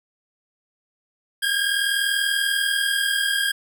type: tone pair together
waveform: 25% pulse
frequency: 1600 / 1640.2 Hz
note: G6 / G#6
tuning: +35 / -22 cents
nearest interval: unison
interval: 43 cents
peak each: -19 dBFS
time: 1.42-3.52 s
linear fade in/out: 10 ms
effects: none